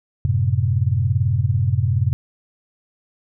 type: chord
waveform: sine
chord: F# diminished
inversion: none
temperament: equal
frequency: 92.5 / 110 / 130.81 Hz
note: F#2 / A2 / C3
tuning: 0 / 0 / 0 cents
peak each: -20 dBFS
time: 0.25-2.13 s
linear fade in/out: 0 ms
effects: none